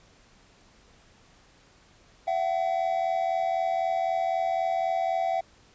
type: tone pair together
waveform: triangle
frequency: 674 / 757.9 Hz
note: E5 / F#5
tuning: +38 / +41 cents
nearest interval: major second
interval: 203 cents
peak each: -25 dBFS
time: 2.27-5.41 s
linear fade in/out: 10 ms
effects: pink hiss -58 dBFS RMS until 5.74 s + resampled to 16000 Hz